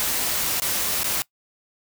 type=noise with dropouts; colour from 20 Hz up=white; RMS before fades=-24 dBFS; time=0-1.22 s; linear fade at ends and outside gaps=0 ms; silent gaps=0.599-0.62 / 1.033-1.043 s; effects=noise-tail reverb RT60 0.1 s tail -21 dB re dry